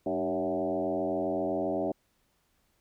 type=tone with frequency modulation; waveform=sine; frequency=473.8 Hz; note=A#4; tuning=28 cents sharp; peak=-27 dBFS; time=0.06-1.92 s; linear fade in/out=5 ms; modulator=87.7 Hz; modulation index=2.8; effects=pink hiss -72 dBFS RMS until 2.8 s